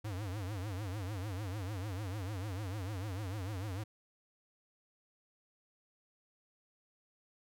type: tone with vibrato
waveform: square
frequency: 98.8 Hz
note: G2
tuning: 14 cents sharp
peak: -38 dBFS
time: 0.04-3.84 s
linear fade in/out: 10 ms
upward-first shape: triangle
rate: 6.7 Hz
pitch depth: 220 cents each way
effects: none